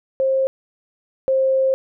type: tone pair in turn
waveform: sine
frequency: 532 / 530.1 Hz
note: C5 / C5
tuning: +29 / +23 cents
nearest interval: unison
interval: 6 cents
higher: first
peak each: -15 / -14 dBFS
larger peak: second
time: 0.2-0.47 / 1.28-1.74 s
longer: second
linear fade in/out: 0 ms
effects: none